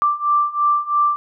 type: beating tone pair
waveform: sine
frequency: 1174.7 / 1177.7 Hz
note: D6 / D6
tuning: 0 / +4 cents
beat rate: 3 Hz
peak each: -19 / -17 dBFS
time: 0.02-1.16 s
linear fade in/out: 0 ms
effects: none